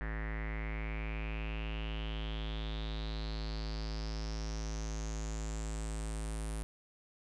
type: tone with low-pass filter sweep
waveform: square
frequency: 54 Hz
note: A1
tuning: 32 cents flat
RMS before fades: -38 dBFS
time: 0.01-6.63 s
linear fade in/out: 0 ms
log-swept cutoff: 1800 to 9700 Hz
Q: 6.6
effects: none